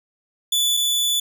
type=tone pair in turn; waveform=sawtooth; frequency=3469 / 3469 Hz; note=A7 / A7; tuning=-25 / -25 cents; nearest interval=unison; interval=0 cents; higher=neither; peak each=-14 / -15 dBFS; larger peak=first; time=0.52-0.77 / 0.77-1.2 s; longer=second; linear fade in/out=5 ms; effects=none